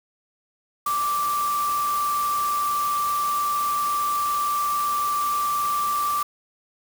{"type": "tone in noise", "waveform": "sine", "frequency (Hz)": 1171, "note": "D6", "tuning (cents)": -5, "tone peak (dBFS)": -21, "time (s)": [0.86, 6.23], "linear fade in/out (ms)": 5, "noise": "white", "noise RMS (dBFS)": -34, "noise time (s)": [0.86, 6.23], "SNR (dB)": 10, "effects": []}